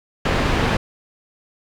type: low-pass noise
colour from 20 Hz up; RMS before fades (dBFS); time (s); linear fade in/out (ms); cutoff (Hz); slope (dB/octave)
pink; -19; 0.25-0.77; 5; 2900; 12
effects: none